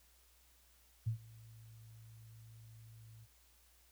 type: tone with ADSR envelope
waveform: sine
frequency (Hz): 112.4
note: A2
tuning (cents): +37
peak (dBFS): -31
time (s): 1.06-3.27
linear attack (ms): 15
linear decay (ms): 100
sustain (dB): -23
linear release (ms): 39
effects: added 60 Hz sine -69 dBFS peak until 3.91 s + white hiss -69 dBFS RMS until 3.91 s